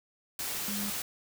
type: tone in noise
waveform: sine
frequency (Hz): 204.5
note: G#3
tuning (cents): -26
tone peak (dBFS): -35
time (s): 0.68-0.9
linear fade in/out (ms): 2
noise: white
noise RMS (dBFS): -35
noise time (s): 0.39-1.02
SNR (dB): -3
effects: none